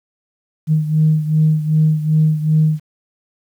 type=beating tone pair; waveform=sine; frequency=154.9 / 157.5 Hz; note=D#3 / D#3; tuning=-7 / +21 cents; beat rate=2.6 Hz; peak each=-12 / -17 dBFS; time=0.67-2.8 s; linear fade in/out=50 ms; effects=tanh soft clip ceiling -4 dBFS + 8-bit